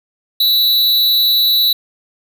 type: tone with amplitude modulation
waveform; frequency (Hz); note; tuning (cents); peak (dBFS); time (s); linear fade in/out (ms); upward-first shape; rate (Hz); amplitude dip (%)
square; 3939; B7; -5; -8; 0.4-1.73; 5; sine; 270; 60
effects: none